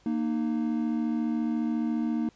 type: tone pair together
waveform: triangle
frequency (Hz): 232.7 / 307.1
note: A#3 / D#4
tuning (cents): -3 / -23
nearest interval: perfect fourth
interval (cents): 480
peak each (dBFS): -25 / -28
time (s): 0.06-2.29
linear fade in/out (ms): 2
effects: pink hiss -62 dBFS RMS until 2.35 s + resampled to 16000 Hz